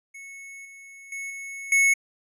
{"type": "tone with level steps", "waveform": "square", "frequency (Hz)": 2201, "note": "C#7", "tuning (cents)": -13, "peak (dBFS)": [-40, -44, -32, -35, -17], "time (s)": [0.14, 1.94], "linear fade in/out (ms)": 10, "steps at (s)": [0.65, 1.12, 1.3, 1.72], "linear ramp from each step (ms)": 2, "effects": ["low-pass 12000 Hz 12 dB/octave"]}